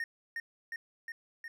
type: tone with echo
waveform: triangle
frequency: 1843 Hz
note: A#6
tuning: 20 cents flat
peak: -31 dBFS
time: 0-0.04 s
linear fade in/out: 2 ms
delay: 360 ms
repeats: 4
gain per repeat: -2 dB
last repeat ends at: 1.48 s
effects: none